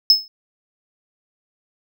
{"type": "tone with exponential decay", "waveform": "triangle", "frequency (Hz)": 5200, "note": "E8", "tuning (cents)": -24, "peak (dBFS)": -4, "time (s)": [0.1, 0.28], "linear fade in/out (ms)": 1, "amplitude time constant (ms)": 38, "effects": []}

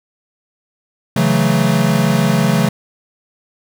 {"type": "chord", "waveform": "square", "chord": "F# minor seventh", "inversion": "second", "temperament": "equal", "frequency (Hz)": [138.59, 164.81, 185, 220], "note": ["C#3", "E3", "F#3", "A3"], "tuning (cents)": [0, 0, 0, 0], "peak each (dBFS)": -18, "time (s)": [1.16, 2.69], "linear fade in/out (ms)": 5, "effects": []}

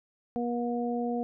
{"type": "harmonic tone", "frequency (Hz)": 239.6, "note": "A#3", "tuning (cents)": 48, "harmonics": [1, 2, 3], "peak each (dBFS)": [-30, -33, -35], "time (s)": [0.36, 1.23], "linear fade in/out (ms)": 0, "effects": []}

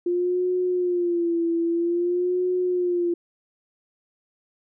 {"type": "tone with vibrato", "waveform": "sine", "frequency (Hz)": 349.2, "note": "F4", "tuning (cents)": 0, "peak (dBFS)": -20, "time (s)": [0.06, 3.14], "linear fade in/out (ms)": 5, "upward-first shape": "sine", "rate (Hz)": 0.51, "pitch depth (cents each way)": 71, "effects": []}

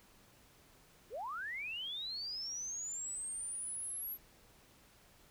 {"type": "linear sweep", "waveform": "sine", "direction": "up", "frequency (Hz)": [370, 11850], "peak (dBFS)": -39, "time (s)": [1.1, 4.18], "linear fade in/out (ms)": 50, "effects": ["pink hiss -64 dBFS RMS until 5.3 s"]}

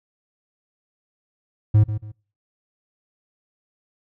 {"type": "tone with echo", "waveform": "triangle", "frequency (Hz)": 106.4, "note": "G#2", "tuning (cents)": 42, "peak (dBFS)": -9, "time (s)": [1.74, 1.84], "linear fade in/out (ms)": 10, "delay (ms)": 140, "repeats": 2, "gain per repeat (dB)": -11, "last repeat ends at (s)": 2.12, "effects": ["noise-tail reverb RT60 0.4 s tail -24 dB re dry"]}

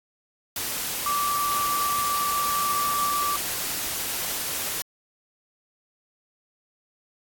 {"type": "tone in noise", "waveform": "sine", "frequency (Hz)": 1164, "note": "D6", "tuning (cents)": -16, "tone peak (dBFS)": -23, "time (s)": [1.06, 3.36], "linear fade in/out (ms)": 2, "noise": "white", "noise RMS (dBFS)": -29, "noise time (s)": [0.56, 4.82], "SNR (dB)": 3, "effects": ["AAC 64 kbps"]}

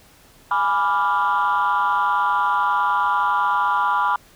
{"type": "chord", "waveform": "sine", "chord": "G# diminished seventh", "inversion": "none", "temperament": "equal", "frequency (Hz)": [830.6, 987.8, 1174.7, 1396.9], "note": ["G#5", "B5", "D6", "F6"], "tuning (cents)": [0, 0, 0, 0], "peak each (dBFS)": [-23, -19, -21, -23], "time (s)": [0.51, 4.16], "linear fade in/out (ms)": 2, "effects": ["tanh soft clip ceiling -11 dBFS", "pink hiss -51 dBFS RMS until 4.35 s"]}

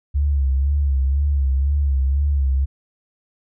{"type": "tone with vibrato", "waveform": "sine", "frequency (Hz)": 69.3, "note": "C#2", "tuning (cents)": 0, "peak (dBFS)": -15, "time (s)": [0.14, 2.66], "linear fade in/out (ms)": 20, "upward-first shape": "sine", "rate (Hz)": 2, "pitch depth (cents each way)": 75, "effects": []}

